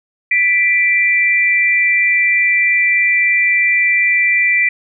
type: tone pair together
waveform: sine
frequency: 1975.5 / 2352 Hz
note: B6 / D7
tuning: 0 / +2 cents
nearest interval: minor third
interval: 302 cents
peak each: -13 dBFS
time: 0.31-4.69 s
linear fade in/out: 5 ms
effects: none